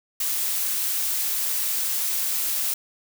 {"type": "noise", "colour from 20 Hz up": "blue", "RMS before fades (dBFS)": -25, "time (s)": [0.2, 2.74], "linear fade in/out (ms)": 5, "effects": []}